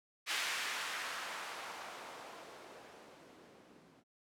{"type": "noise with low-pass filter sweep", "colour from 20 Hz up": "violet", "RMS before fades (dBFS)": -44, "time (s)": [0.26, 4.04], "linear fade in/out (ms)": 50, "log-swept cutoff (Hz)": [2200, 240], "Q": 1, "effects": []}